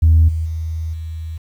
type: tone with level steps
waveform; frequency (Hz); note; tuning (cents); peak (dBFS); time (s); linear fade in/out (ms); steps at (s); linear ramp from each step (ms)
sine; 80.5; E2; -41; -6 / -17 / -20 / -24; 0.02-1.38; 10; 0.28 / 0.45 / 0.93; 10
effects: tanh soft clip ceiling -4 dBFS + 8-bit